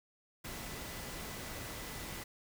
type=tone in noise; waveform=sine; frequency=1992 Hz; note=B6; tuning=14 cents sharp; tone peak=-55 dBFS; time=0.44-2.24 s; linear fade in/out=10 ms; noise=pink; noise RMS=-44 dBFS; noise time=0.44-2.24 s; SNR=-14 dB; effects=none